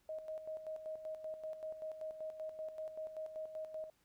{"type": "tone with tremolo", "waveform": "sine", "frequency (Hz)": 628, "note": "D#5", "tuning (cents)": 16, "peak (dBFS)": -40, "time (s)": [0.09, 3.9], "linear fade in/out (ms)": 2, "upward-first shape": "square", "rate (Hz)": 5.2, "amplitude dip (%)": 60, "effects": ["pink hiss -75 dBFS RMS until 4.04 s"]}